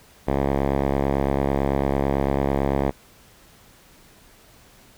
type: tone with low-pass filter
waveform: 5% pulse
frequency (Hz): 69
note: C#2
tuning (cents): -7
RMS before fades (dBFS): -22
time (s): 0.27-2.91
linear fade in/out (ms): 10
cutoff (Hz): 1400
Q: 0.52
effects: pink hiss -52 dBFS RMS until 4.97 s